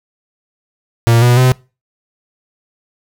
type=tone with pitch steps; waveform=45% pulse; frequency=116.5 / 122.01 / 127.78 Hz; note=A#2 / B2 / C3; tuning=-1 / -21 / -41 cents; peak=-7 dBFS; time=1.07-1.52 s; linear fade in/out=0 ms; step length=150 ms; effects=noise-tail reverb RT60 0.3 s tail -24 dB re dry